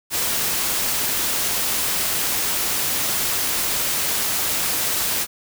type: noise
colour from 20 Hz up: white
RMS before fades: -22 dBFS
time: 0.1-5.27 s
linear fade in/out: 50 ms
effects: none